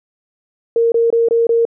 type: tone bursts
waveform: sine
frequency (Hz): 463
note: A#4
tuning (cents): -12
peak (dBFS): -10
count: 5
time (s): 0.76-1.652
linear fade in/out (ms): 2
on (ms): 160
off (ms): 23
effects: none